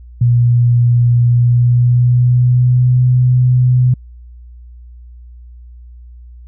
sine tone with pitch glide, 120.4 to 125.59 Hz, B2 to B2, -44 to +29 cents, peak -7 dBFS, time 0.21-3.94 s, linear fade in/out 5 ms, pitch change +73 cents, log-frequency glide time 1.26-3.03 s, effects added 60 Hz sine -33 dBFS peak until 6.47 s

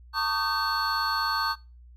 triangle tone cluster, 902 / 1126 / 1226 / 1544 / 4402 Hz, A5 / C#6 / D#6 / G6 / C#8, +43 / +27 / -26 / -27 / -13 cents, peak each -29 dBFS, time 0.13-1.56 s, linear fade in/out 50 ms, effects noise-tail reverb RT60 0.3 s tail -21 dB re dry + added 60 Hz sine -47 dBFS peak until 1.96 s

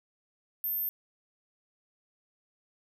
sine tone, 13310 Hz, G#9, 3 cents sharp, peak -29 dBFS, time 0.64-0.89 s, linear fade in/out 0 ms, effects none

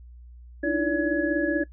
sine tone cluster, 296.3 / 312.4 / 337 / 574 / 1685 Hz, D4 / D#4 / E4 / D5 / G#6, +15 / +7 / +38 / -40 / +25 cents, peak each -28 dBFS, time 0.63-1.64 s, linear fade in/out 10 ms, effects noise-tail reverb RT60 0.1 s tail -20 dB re dry + added 60 Hz sine -43 dBFS peak until 1.72 s

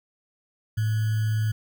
sine tone with sample-and-hold, 108.9 Hz, A2, 17 cents flat, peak -21 dBFS, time 0.77-1.52 s, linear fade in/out 10 ms, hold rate 1575 Hz, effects none

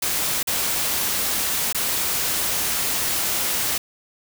white noise with dropouts, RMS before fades -23 dBFS, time 0.02-3.78 s, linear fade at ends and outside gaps 5 ms, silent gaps 0.43-0.472 / 1.727-1.746 s, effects none

